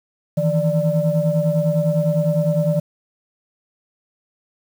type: tone cluster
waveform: sine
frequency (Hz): 155.8 / 165.7 / 588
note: D#3 / E3 / D5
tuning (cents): +3 / +9 / +2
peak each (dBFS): -19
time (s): 0.37-2.8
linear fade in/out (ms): 10
effects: tanh soft clip ceiling -8 dBFS + 7-bit